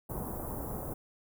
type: band-stop noise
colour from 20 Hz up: pink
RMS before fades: -38 dBFS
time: 0.09-0.94 s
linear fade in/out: 10 ms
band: 1000 to 12000 Hz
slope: 24 dB/octave
effects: none